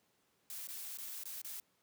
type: noise with dropouts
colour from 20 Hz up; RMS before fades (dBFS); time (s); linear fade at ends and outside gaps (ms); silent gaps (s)
blue; -45; 0.5-1.6; 1; 0.672-0.687 / 0.973-0.985 / 1.236-1.255 / 1.417-1.446
effects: pink hiss -75 dBFS RMS until 1.82 s + high-pass 150 Hz 12 dB/octave